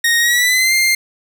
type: tone with pitch glide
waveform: sawtooth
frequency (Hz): 1864.7 to 2105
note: A#6 to C7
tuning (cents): 0 to +10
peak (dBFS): -8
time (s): 0.04-0.95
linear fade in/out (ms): 5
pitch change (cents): +210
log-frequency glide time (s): 0.19-0.74
effects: none